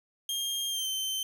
sawtooth tone with pitch glide, 3215 to 3097 Hz, G7 to G7, +43 to -22 cents, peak -27 dBFS, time 0.29-1.23 s, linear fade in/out 2 ms, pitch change -65 cents, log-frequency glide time 0.69-0.88 s, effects none

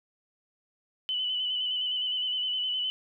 sine tone with vibrato, 3000 Hz, F#7, 23 cents sharp, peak -27 dBFS, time 1.09-2.9 s, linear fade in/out 0 ms, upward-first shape square, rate 9.7 Hz, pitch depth 26 cents each way, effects none

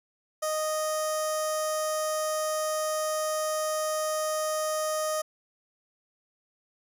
15% pulse tone with notch filter, 620 Hz, D#5, 6 cents flat, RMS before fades -29 dBFS, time 0.42-5.22 s, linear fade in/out 10 ms, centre 2300 Hz, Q 0.55, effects resampled to 32000 Hz

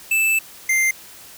square tone pair in turn, 2637 / 2093 Hz, E7 / C7, 0 / 0 cents, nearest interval major third, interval 400 cents, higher first, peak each -16 dBFS, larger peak neither, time 0.11-0.39 / 0.69-0.91 s, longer first, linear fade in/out 5 ms, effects white hiss -42 dBFS RMS until 1.37 s

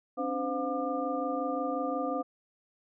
sine tone cluster, 266.9 / 292.5 / 514 / 712 / 1198 Hz, C4 / D4 / C5 / F5 / D6, +35 / -7 / -31 / +33 / +34 cents, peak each -36 / -36 / -34 / -35 / -37 dBFS, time 0.17-2.23 s, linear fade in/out 20 ms, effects none

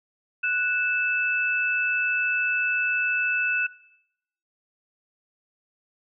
sine tone pair together, 1480 / 2627 Hz, F#6 / E7, 0 / -7 cents, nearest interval minor seventh, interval 993 cents, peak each -25 / -24 dBFS, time 0.43-3.67 s, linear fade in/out 10 ms, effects noise-tail reverb RT60 0.8 s tail -20 dB re dry

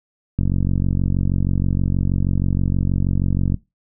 click train, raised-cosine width 5 ms, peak -7 dBFS, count 147, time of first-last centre 0.39-3.543 s, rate 46.3 Hz, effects noise-tail reverb RT60 0.2 s tail -20 dB re dry

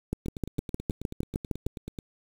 two click trains, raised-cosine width 3 ms, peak -15 / -24 dBFS, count 11 / 17, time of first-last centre 0.13-1.666 / 0.26-1.988 s, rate 6.51 / 9.26 Hz, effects 7-bit

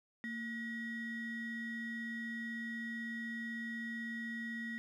triangle ring-modulated tone, 841 Hz, G#5, 22 cents sharp, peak -34 dBFS, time 0.24-4.78 s, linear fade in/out 0 ms, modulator 1070 Hz, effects none

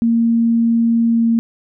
sine tone with pitch glide, 231 to 229.7 Hz, A#3 to A#3, -16 to -25 cents, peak -11 dBFS, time 0.02-1.39 s, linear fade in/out 0 ms, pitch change -9 cents, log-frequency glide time 1.08-1.28 s, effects none

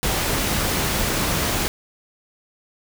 pink noise, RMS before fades -22 dBFS, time 0.03-1.68 s, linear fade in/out 0 ms, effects none

